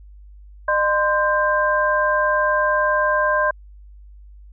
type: tone cluster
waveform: sine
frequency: 608 / 1037 / 1575 Hz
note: D#5 / C6 / G6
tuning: -40 / -16 / +8 cents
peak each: -20 dBFS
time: 0.68-3.51 s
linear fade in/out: 5 ms
effects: added 50 Hz sine -40 dBFS peak until 4.52 s